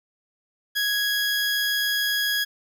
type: tone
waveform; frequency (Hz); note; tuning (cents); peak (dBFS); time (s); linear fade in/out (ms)
20% pulse; 1661.2; G#6; 0; -17; 0.75-2.45; 20
effects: none